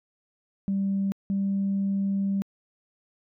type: tone pair in turn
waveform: sine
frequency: 196 / 196.7 Hz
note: G3 / G3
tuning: 0 / +6 cents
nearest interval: unison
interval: 6 cents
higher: second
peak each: -22 / -22 dBFS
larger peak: neither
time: 0.68-1.12 / 1.3-2.42 s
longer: second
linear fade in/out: 0 ms
effects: tanh soft clip ceiling -19 dBFS